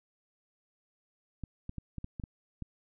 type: clicks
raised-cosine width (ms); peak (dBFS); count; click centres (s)
5; -26; 8; 1.437 / 1.694 / 1.783 / 1.983 / 2.044 / 2.198 / 2.238 / 2.623
effects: none